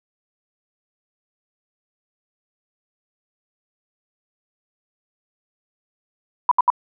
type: tone bursts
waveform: sine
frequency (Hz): 987.8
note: B5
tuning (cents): 0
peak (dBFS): -10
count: 3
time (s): 6.49-6.702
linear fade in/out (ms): 2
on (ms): 24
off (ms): 70
effects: none